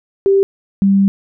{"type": "tone pair in turn", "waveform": "sine", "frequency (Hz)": [392, 196.49], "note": ["G4", "G3"], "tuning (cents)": [0, 4], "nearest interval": "octave", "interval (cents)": 1196, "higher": "first", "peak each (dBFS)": -8, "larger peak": "neither", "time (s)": [[0.26, 0.43], [0.82, 1.08]], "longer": "second", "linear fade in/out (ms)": 0, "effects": []}